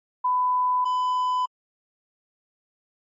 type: tone pair in turn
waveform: sine / triangle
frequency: 1000 / 1003.6 Hz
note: B5 / B5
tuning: +21 / +28 cents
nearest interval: unison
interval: 7 cents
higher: second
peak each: -19 dBFS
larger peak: neither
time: 0.24-0.85 / 0.85-1.46 s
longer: neither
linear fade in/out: 10 ms
effects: MP3 32 kbps